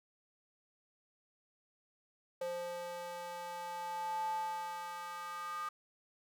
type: tone with high-pass filter sweep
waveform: square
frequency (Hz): 174.61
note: F3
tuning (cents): 0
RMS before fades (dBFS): -41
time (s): 2.41-5.69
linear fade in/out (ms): 5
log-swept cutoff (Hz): 570 to 1200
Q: 9.1
effects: none